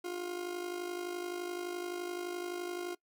40% pulse tone with amplitude modulation, 354.1 Hz, F4, 24 cents sharp, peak -33 dBFS, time 0.04-2.95 s, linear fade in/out 10 ms, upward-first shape sine, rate 51.7 Hz, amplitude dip 60%, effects noise-tail reverb RT60 0.1 s tail -22 dB re dry

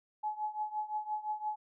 sine tone with tremolo, 851 Hz, G#5, 42 cents sharp, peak -30 dBFS, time 0.23-1.56 s, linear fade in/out 10 ms, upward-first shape triangle, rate 5.8 Hz, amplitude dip 90%, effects none

